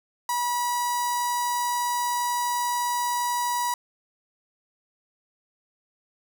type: tone with notch filter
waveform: sawtooth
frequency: 971 Hz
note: B5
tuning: 30 cents flat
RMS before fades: -26 dBFS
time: 0.29-3.74 s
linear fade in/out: 2 ms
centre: 2600 Hz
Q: 0.84
effects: none